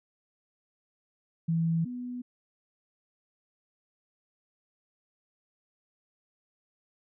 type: tone pair in turn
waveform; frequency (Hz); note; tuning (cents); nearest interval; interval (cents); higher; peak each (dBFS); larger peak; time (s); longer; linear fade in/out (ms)
sine; 164.81 / 246.9; E3 / B3; 0 / 0; perfect fifth; 700; second; -24 / -34; first; 1.48-1.85 / 1.85-2.22; neither; 10
effects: none